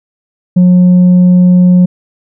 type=tone with tanh clipping; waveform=sine; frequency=180 Hz; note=F#3; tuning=47 cents flat; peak=-3 dBFS; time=0.56-1.86 s; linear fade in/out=10 ms; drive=2 dB; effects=none